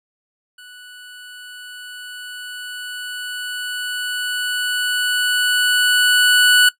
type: tone with level ramp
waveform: 25% pulse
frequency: 1480 Hz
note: F#6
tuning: in tune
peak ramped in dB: -35 to -5 dBFS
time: 0.58-6.69 s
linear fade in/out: 5 ms
effects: noise-tail reverb RT60 0.1 s tail -17 dB re dry + resampled to 32000 Hz